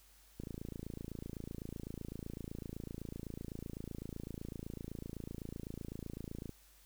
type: click train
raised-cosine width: 3 ms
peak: -30 dBFS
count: 171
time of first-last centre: 0.4-6.493 s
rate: 27.9 Hz
effects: added 50 Hz sine -65 dBFS peak until 6.85 s + white hiss -65 dBFS RMS until 6.85 s